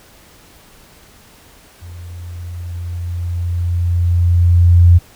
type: tone with level ramp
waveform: sine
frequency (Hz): 87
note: F2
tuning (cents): -6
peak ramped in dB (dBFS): -30 to -3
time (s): 1.81-4.99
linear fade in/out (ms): 20
effects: pink hiss -45 dBFS RMS until 5.15 s